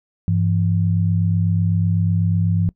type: tone pair together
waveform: sine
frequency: 99.8 / 167.84 Hz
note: G2 / E3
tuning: +32 / +31 cents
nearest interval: major sixth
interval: 899 cents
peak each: -17 / -19 dBFS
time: 0.28-2.69 s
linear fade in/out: 0 ms
effects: noise-tail reverb RT60 0.1 s tail -21 dB re dry